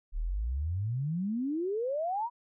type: exponential sweep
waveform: sine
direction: up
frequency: 34.65 to 987.8 Hz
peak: -29 dBFS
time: 0.12-2.3 s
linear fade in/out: 50 ms
effects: none